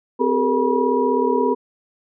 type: tone cluster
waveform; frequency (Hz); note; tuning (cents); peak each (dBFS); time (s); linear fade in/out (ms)
sine; 256.7 / 392.7 / 429.5 / 468.1 / 967; C4 / G4 / A4 / A#4 / B5; -33 / +3 / -42 / +7 / -37; -22; 0.19-1.55; 20
effects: none